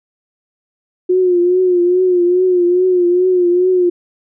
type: tone with vibrato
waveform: sine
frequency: 360 Hz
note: F#4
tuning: 47 cents flat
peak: -9 dBFS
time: 1.09-3.9 s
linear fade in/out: 10 ms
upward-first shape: triangle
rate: 2.4 Hz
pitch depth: 64 cents each way
effects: none